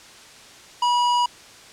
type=tone with tanh clipping; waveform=sine; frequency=970 Hz; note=B5; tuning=31 cents flat; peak=-19 dBFS; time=0.82-1.26 s; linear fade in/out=5 ms; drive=18 dB; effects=white hiss -45 dBFS RMS until 1.72 s + low-pass 7000 Hz 12 dB/octave